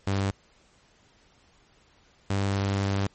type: tone pair in turn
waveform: sawtooth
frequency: 98.1 / 98.78 Hz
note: G2 / G2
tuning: +2 / +14 cents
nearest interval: unison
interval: 12 cents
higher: second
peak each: -20 dBFS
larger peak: neither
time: 0.07-0.31 / 2.3-3.07 s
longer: second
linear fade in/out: 5 ms
effects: pink hiss -61 dBFS RMS until 3.14 s + MP3 32 kbps